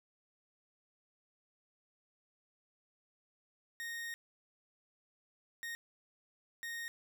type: tone bursts at uneven times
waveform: 40% pulse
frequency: 1858 Hz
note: A#6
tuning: 6 cents flat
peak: -39 dBFS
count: 3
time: 3.8-4.14 / 5.63-5.75 / 6.63-6.88 s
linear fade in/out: 0 ms
effects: none